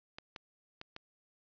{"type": "clicks", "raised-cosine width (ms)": 0.2, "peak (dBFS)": -26, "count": 4, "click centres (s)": [0.185, 0.362, 0.814, 0.964], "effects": ["resampled to 11025 Hz", "11-bit"]}